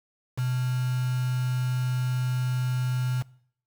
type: tone with quantisation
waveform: sine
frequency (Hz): 126.3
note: B2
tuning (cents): +39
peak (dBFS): -24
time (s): 0.37-3.23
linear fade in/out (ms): 20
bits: 6
effects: noise-tail reverb RT60 0.6 s tail -22 dB re dry